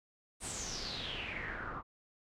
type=noise with low-pass filter sweep; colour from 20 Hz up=pink; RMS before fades=-41 dBFS; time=0.4-1.83 s; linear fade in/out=50 ms; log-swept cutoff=9100 to 1100 Hz; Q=7.2; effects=none